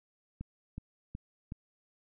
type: click train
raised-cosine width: 5 ms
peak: -27 dBFS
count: 4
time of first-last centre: 0.41-1.521 s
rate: 2.7 Hz
effects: none